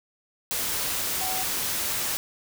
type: tone in noise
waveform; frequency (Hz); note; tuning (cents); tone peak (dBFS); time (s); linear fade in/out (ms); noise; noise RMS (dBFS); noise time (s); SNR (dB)
sine; 750; F#5; +23; -32; 1.21-1.43; 0; white; -28; 0.51-2.17; -7
effects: none